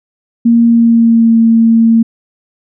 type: tone with pitch glide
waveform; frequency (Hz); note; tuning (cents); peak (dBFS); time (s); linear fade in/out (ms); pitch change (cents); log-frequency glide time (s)
sine; 233.1 to 227.6; A#3 to A#3; 0 to -41; -4; 0.45-2.03; 10; -41; 0.66-1.37
effects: none